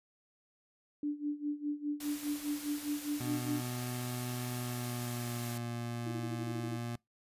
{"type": "tone with tremolo", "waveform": "sine", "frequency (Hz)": 293.7, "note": "D4", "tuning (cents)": 0, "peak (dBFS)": -30, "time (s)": [1.03, 3.61], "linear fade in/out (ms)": 2, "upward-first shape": "sine", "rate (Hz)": 4.9, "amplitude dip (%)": 85}
{"type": "noise", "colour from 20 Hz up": "white", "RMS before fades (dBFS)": -45, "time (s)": [2, 5.58], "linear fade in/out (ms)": 5}
{"type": "tone with pitch glide", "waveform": "25% pulse", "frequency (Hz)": [123.4, 118.65], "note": ["B2", "A#2"], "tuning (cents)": [-1, 31], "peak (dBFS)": -33, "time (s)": [3.2, 6.96], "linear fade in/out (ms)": 5, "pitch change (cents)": -68, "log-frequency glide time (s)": [4.52, 5.65]}
{"type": "tone bursts", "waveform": "sine", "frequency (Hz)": 329.6, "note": "E4", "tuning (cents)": 0, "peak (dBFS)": -38, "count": 9, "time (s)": [6.06, 6.768], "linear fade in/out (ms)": 10, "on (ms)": 60, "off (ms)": 21}
{"effects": ["noise-tail reverb RT60 0.2 s tail -26 dB re dry", "resampled to 32000 Hz"]}